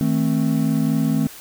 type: chord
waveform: triangle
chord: A diminished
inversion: second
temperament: just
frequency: 158.4 / 220 / 264 Hz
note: Eb3 / A3 / C4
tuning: +31 / 0 / +16 cents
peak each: -19 dBFS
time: 0.01-1.27 s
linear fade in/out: 0 ms
effects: white hiss -40 dBFS RMS until 1.4 s